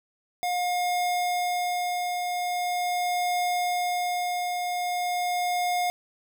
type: tone with tremolo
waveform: square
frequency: 714 Hz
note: F5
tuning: 38 cents sharp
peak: -24 dBFS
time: 0.43-5.9 s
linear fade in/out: 0 ms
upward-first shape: triangle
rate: 0.42 Hz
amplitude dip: 35%
effects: none